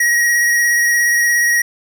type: tone with vibrato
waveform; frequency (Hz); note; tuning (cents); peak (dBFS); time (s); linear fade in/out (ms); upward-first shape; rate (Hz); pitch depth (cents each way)
square; 1898; A#6; +31; -12; 0-1.62; 5; square; 17; 12
effects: none